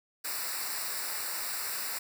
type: noise with comb filter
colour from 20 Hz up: white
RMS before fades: -35 dBFS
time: 0.24-1.99 s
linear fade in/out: 10 ms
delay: 0.31 ms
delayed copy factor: -0.85
effects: none